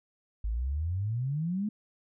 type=exponential sweep; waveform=sine; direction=up; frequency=50.8 to 218.1 Hz; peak=-28 dBFS; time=0.44-1.69 s; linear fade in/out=5 ms; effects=none